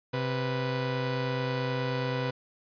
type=tone pair together; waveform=sawtooth; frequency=130.81 / 493.9 Hz; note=C3 / B4; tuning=0 / 0 cents; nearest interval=octave + major seventh; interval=2300 cents; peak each=-26 / -28 dBFS; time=0.13-2.31 s; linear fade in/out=10 ms; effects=resampled to 11025 Hz